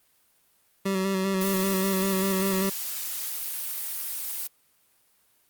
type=tone with vibrato; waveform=25% pulse; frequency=191.8 Hz; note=G3; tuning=37 cents flat; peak=-20 dBFS; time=0.85-2.7 s; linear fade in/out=10 ms; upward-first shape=square; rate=5.1 Hz; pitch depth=26 cents each way
type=noise; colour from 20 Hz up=blue; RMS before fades=-32 dBFS; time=1.41-4.47 s; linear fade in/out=2 ms
effects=white hiss -65 dBFS RMS until 5.49 s + Opus 32 kbps